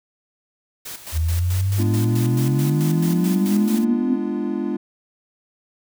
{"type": "noise with tremolo", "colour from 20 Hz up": "white", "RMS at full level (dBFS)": -33, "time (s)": [0.85, 3.85], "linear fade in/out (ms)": 10, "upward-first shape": "square", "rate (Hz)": 4.6, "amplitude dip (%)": 65}
{"type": "exponential sweep", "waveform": "sine", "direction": "up", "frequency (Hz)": [77.78, 263], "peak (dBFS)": -17, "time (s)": [1.12, 4.18], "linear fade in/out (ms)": 50}
{"type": "chord", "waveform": "triangle", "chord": "G# diminished seventh", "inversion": "none", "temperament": "equal with one note detuned", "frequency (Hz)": [207.7, 246.9, 293.7, 343], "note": ["G#3", "B3", "D4", "F4"], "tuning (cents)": [0, 0, 0, -31], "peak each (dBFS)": -25, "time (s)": [1.78, 4.77], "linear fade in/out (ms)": 10}
{"effects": []}